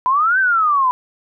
sine exponential two-way sweep, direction up then down, 987.8 to 1580 to 987.8 Hz, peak -12 dBFS, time 0.06-0.91 s, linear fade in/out 0 ms, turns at 0.39 s, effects none

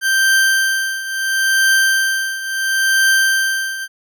40% pulse tone with tremolo, 1568 Hz, G6, in tune, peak -9 dBFS, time 0.01-3.88 s, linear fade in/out 50 ms, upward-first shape triangle, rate 0.73 Hz, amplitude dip 80%, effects none

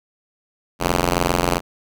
5% pulse ring-modulated tone, 87.31 Hz, F2, in tune, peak -3 dBFS, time 0.79-1.61 s, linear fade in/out 50 ms, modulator 207 Hz, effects none

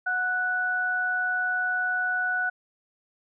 sine tone pair together, 731.5 / 1480 Hz, F#5 / F#6, -20 / 0 cents, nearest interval octave, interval 1220 cents, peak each -32 / -24 dBFS, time 0.06-2.5 s, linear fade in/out 10 ms, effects none

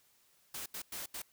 white noise bursts at uneven times, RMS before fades -42 dBFS, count 4, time 0.54-0.66 / 0.74-0.82 / 0.92-1.06 / 1.14-1.22 s, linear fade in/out 5 ms, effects white hiss -69 dBFS RMS until 1.32 s

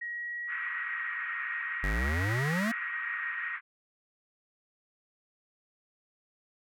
sine tone with vibrato, 1895 Hz, A#6, 28 cents sharp, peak -34 dBFS, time 0.01-3.56 s, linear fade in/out 10 ms, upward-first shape sine, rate 0.54 Hz, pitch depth 15 cents each way
white band-pass noise, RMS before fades -39 dBFS, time 0.47-3.61 s, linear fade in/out 50 ms, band 1200 to 2200 Hz, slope 48 dB/octave
square exponential sweep, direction up, 45.53 to 237.4 Hz, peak -29 dBFS, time 1.83-2.72 s, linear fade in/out 10 ms
effects none

